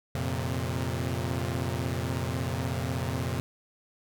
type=chord; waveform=sawtooth; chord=F suspended fourth; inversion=none; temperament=equal with one note detuned; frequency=87.31 / 116.54 / 132.87 Hz; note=F2 / Bb2 / C3; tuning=0 / 0 / +27 cents; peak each=-29 dBFS; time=0.15-3.4 s; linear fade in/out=0 ms; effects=none